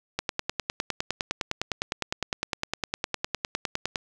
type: click train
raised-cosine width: 0.2 ms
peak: -9 dBFS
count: 38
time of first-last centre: 0.19-3.958 s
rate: 9.82 Hz
effects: none